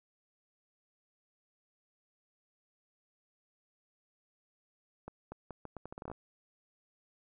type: accelerating click train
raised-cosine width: 1 ms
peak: -29 dBFS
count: 13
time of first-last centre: 5.08-6.116 s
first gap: 240 ms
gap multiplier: 0.78
effects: none